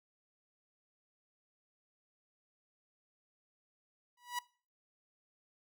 sawtooth tone with exponential growth, 974 Hz, B5, 24 cents flat, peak -29 dBFS, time 4.17-4.39 s, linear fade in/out 5 ms, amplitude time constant 46 ms, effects noise-tail reverb RT60 0.4 s tail -22 dB re dry

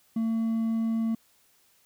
triangle tone with hard clipping, 225.6 Hz, A3, 44 cents sharp, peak -25 dBFS, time 0.16-1.15 s, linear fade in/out 5 ms, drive 5 dB, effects white hiss -64 dBFS RMS until 1.85 s

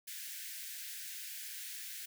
white high-pass noise, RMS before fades -45 dBFS, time 0.07-2.06 s, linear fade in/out 10 ms, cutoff 1500 Hz, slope 96 dB/octave, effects none

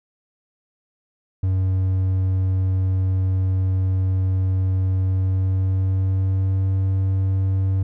triangle tone with pitch glide, 94 to 95.64 Hz, F#2 to G2, +28 to -42 cents, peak -15 dBFS, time 1.43-7.83 s, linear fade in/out 5 ms, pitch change +30 cents, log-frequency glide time 5.02-6.67 s, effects none

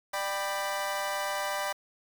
25% pulse chord, G major, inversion second, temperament equal with one note detuned, 595.2 / 784 / 987.8 Hz, D5 / G5 / B5, +23 / 0 / 0 cents, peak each -30 / -31 / -31 dBFS, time 0.13-1.73 s, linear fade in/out 10 ms, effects 8-bit

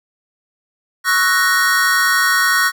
square chord, F# dominant seventh, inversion second, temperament equal, 1108.7 / 1318.5 / 1480 / 1864.7 Hz, C#6 / E6 / F#6 / A#6, 0 / 0 / 0 / 0 cents, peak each -21 / -23 / -17 / -17 dBFS, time 1.04-2.72 s, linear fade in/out 50 ms, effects none

